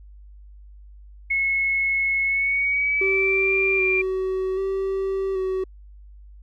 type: tone with pitch glide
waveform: sine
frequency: 2184 to 2382 Hz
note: C#7 to D7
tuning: -26 to +24 cents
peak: -19 dBFS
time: 1.3-4.02 s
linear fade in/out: 10 ms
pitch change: +150 cents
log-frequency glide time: 2.24-3.54 s
type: tone with vibrato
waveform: triangle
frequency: 381.7 Hz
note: G4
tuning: 46 cents flat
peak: -20 dBFS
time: 3.01-5.64 s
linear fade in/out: 5 ms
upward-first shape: square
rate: 0.64 Hz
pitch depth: 21 cents each way
effects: added 50 Hz sine -42 dBFS peak until 6.42 s